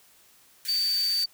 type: high-pass noise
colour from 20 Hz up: white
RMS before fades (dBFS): -37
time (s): 0.65-1.24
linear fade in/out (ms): 0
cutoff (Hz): 1500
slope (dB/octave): 96
type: tone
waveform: sine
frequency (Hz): 4593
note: D8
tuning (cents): -39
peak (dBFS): -23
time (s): 0.68-1.26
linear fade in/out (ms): 10
effects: white hiss -58 dBFS RMS until 1.33 s